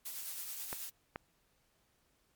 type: noise with tremolo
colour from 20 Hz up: blue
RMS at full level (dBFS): -41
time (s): 0.05-0.9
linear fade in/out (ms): 10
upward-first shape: triangle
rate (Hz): 9.3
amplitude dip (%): 40
type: clicks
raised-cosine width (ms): 0.5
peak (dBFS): -24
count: 2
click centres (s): 0.729 / 1.159
effects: pink hiss -74 dBFS RMS until 2.35 s + MP3 96 kbps